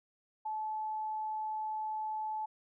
sine tone, 865 Hz, A5, 30 cents flat, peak -34 dBFS, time 0.45-2.46 s, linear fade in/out 10 ms, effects none

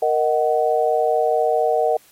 sine chord, D# minor, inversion second, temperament just, 466.7 / 622.3 / 746.7 Hz, A#4 / D#5 / F#5, +2 / 0 / +16 cents, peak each -20 dBFS, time 0.02-1.97 s, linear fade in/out 5 ms, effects white hiss -53 dBFS RMS until 2.11 s + AAC 48 kbps

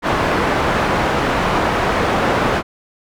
white low-pass noise, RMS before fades -17 dBFS, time 0.02-2.63 s, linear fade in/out 50 ms, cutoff 1200 Hz, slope 12 dB/octave, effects none

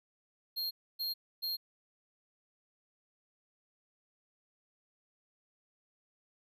square tone bursts, 4228 Hz, C8, 17 cents sharp, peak -34 dBFS, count 3, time 0.56-1.57 s, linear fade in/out 20 ms, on 150 ms, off 280 ms, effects none

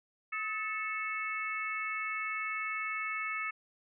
harmonic tone with a mistuned harmonic, 440 Hz, A4, in tune, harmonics 3 / 4 / 5 / 6, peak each -38 / -42 / -36 / -43 dBFS, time 0.32-3.51 s, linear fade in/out 10 ms, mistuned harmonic 3, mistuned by -53 cents, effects none

